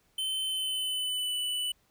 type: tone with pitch glide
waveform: square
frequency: 3070 to 2977 Hz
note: G7 to F#7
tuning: -37 to +10 cents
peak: -30 dBFS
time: 0.18-1.72 s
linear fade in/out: 5 ms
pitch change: -53 cents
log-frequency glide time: 0.45-1.36 s
effects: pink hiss -69 dBFS RMS until 1.9 s